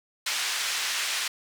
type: band-pass noise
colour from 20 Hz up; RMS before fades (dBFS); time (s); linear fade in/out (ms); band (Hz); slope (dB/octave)
pink; -29; 0.26-1.28; 5; 1800 to 7700; 12
effects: none